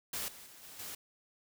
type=noise with level steps; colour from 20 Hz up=white; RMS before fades=-38 / -52 / -55 / -51 / -44 dBFS; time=0.13-0.95 s; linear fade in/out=5 ms; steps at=0.28 / 0.46 / 0.63 / 0.79 s; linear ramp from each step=2 ms; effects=none